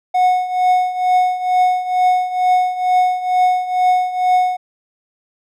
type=tone with tremolo; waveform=triangle; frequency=732 Hz; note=F#5; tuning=19 cents flat; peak=-7 dBFS; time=0.14-4.57 s; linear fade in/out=10 ms; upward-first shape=triangle; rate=2.2 Hz; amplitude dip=80%; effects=none